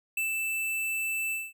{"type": "tone with ADSR envelope", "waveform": "square", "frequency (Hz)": 2647, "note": "E7", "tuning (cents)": 7, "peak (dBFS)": -27, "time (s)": [0.17, 1.53], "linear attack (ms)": 4, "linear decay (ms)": 120, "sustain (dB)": -2, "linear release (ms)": 210, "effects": []}